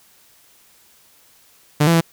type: tone with pitch steps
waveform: sawtooth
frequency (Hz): 148.9 / 167.7 / 165.8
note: D3 / E3 / E3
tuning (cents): +24 / +30 / +10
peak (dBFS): -8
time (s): 1.8-2.01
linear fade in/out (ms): 10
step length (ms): 70
effects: white hiss -53 dBFS RMS until 2.12 s